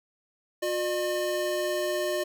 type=tone pair together; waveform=square; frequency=359 / 603.8 Hz; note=F4 / D5; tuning=+48 / +48 cents; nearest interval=major sixth; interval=900 cents; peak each=-31 / -29 dBFS; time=0.62-2.24 s; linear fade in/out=10 ms; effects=none